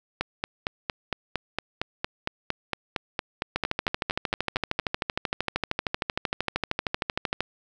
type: two click trains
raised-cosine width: 0.3 ms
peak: -9 / -10 dBFS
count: 51 / 21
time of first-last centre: 3.56-7.406 / 0.21-4.797 s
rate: 13 / 4.36 Hz
effects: none